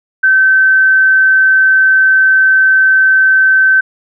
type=tone; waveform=sine; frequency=1540 Hz; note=G6; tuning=31 cents flat; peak=-5 dBFS; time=0.23-3.81 s; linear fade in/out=10 ms; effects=none